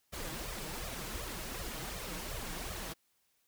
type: noise with flanger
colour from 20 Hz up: pink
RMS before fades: -41 dBFS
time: 0.12-2.94 s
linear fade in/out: 20 ms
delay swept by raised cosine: 1.6 to 6.4 ms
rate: 2.7 Hz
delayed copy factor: +0.95
effects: white hiss -75 dBFS RMS until 3.47 s